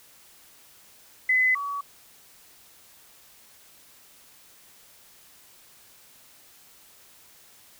sine tone pair in turn, 2021 / 1134.2 Hz, B6 / C#6, +39 / +39 cents, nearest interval minor seventh, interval 1000 cents, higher first, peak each -18 / -28 dBFS, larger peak first, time 1.29-1.55 / 1.55-1.81 s, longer neither, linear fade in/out 5 ms, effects white hiss -54 dBFS RMS until 7.79 s

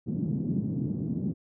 white band-pass noise, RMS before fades -30 dBFS, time 0.06-1.34 s, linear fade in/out 20 ms, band 130 to 230 Hz, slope 24 dB/octave, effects none

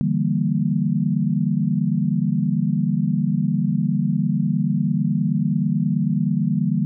sine chord, E half-diminished seventh, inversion third, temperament equal with one note detuned, 146.83 / 166.63 / 196 / 233.1 Hz, D3 / E3 / G3 / Bb3, 0 / +19 / 0 / 0 cents, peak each -23 / -23 / -22 / -24 dBFS, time 0.01-6.85 s, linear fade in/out 0 ms, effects none

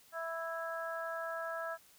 harmonic tone, 329.6 Hz, E4, in tune, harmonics 2 / 3 / 4 / 5, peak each -40 / -48 / -42 / -43 dBFS, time 0.12-1.78 s, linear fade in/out 50 ms, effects white hiss -63 dBFS RMS until 1.98 s

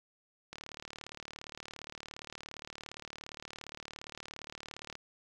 click train, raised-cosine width 0.2 ms, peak -26 dBFS, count 166, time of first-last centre 0.53-4.954 s, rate 37.3 Hz, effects 10-bit

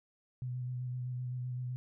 sine tone with vibrato, 125.2 Hz, B2, 24 cents sharp, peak -35 dBFS, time 0.42-1.76 s, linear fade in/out 0 ms, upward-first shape square, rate 7.8 Hz, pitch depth 17 cents each way, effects none

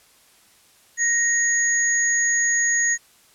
sine tone pair together, 1873 / 6687 Hz, A#6 / G#8, +8 / +11 cents, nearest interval octave + minor seventh, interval 2203 cents, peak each -20 dBFS, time 0.97-2.98 s, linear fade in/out 50 ms, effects white hiss -55 dBFS RMS until 3.34 s + low-pass 12000 Hz 12 dB/octave

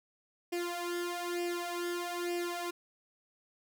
sawtooth tone with flanger, 349.2 Hz, F4, in tune, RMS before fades -36 dBFS, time 0.52-2.71 s, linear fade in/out 10 ms, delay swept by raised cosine 0.38 to 2.28 ms, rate 1.1 Hz, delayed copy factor +0.8, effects none

